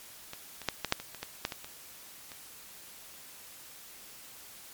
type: clicks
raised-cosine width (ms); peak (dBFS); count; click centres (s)
0.2; -23 / -25 / -10 / -13 / -7 / -23 / -25 / -18 / -12 / -19 / -25 / -27; 12; 0.334 / 0.617 / 0.687 / 0.847 / 0.924 / 1 / 1.147 / 1.23 / 1.451 / 1.522 / 1.645 / 2.318
effects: white hiss -50 dBFS RMS until 4.73 s + MP3 96 kbps